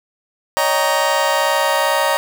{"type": "chord", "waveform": "30% pulse", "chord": "Eb dominant seventh", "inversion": "third", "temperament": "just", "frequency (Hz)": [560, 622.3, 777.8, 933.4], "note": ["Db5", "Eb5", "G5", "Bb5"], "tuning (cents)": [18, 0, -14, 2], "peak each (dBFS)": [-17, -18, -22, -16], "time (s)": [0.57, 2.17], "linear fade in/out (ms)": 0, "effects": []}